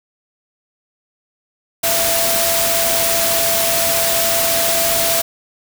sine tone in noise, 670 Hz, E5, 28 cents sharp, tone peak -20 dBFS, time 1.83-5.22 s, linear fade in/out 10 ms, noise white, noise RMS -17 dBFS, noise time 1.83-5.22 s, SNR -6 dB, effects none

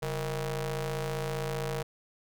sawtooth ring-modulated tone, 164.81 Hz, E3, in tune, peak -24 dBFS, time 0.02-1.83 s, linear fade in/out 10 ms, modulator 302 Hz, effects none

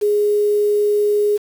sine tone with quantisation, 415.3 Hz, G#4, in tune, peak -13 dBFS, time 0.01-1.38 s, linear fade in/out 20 ms, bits 6, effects none

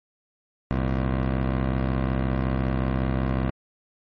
15% pulse tone pair together, 65.41 / 116.54 Hz, C2 / A#2, 0 / 0 cents, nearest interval minor seventh, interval 1000 cents, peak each -16 / -26 dBFS, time 0.71-3.5 s, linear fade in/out 0 ms, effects low-pass 2000 Hz 12 dB/octave + MP3 32 kbps

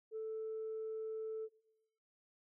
sine tone, 440 Hz, A4, in tune, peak -38 dBFS, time 0.11-1.49 s, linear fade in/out 50 ms, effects noise-tail reverb RT60 0.8 s tail -20 dB re dry + tanh soft clip ceiling -36 dBFS

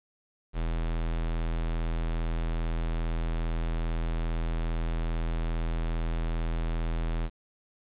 square tone, 41.2 Hz, E1, in tune, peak -28 dBFS, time 0.53-7.3 s, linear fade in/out 50 ms, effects resampled to 8000 Hz + 9-bit

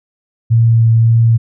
sine tone with vibrato, 114.5 Hz, A#2, 31 cents flat, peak -6 dBFS, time 0.5-1.38 s, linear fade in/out 20 ms, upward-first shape triangle, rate 1.8 Hz, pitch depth 14 cents each way, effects none

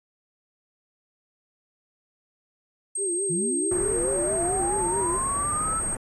sine tone, 8410 Hz, C9, 8 cents sharp, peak -26 dBFS, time 2.95-5.95 s, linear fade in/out 5 ms
sine tone with vibrato, 370 Hz, F#4, in tune, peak -27 dBFS, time 2.97-5.2 s, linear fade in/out 50 ms, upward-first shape sine, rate 4.6 Hz, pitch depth 130 cents each way
sine linear sweep, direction up, 149.3 to 1338 Hz, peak -28 dBFS, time 3.29-5.81 s, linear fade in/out 20 ms
pink band-stop noise, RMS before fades -34 dBFS, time 3.71-5.97 s, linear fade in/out 5 ms, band 1800 to 9500 Hz, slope 24 dB/octave
effects resampled to 24000 Hz

